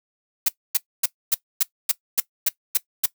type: noise bursts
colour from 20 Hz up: blue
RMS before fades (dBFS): -18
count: 10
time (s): 0.46-3.06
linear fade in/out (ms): 5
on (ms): 26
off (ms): 260
effects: noise-tail reverb RT60 0.1 s tail -19 dB re dry